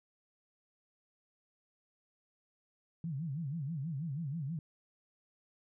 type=tone with vibrato; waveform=sine; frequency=150.7 Hz; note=D3; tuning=45 cents sharp; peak=-35 dBFS; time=3.04-4.59 s; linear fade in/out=2 ms; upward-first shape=sine; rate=6.2 Hz; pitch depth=230 cents each way; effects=none

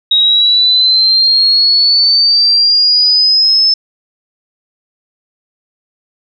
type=exponential sweep; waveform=sine; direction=up; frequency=3788 to 5260 Hz; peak=-6 dBFS; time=0.11-3.74 s; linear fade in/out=5 ms; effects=none

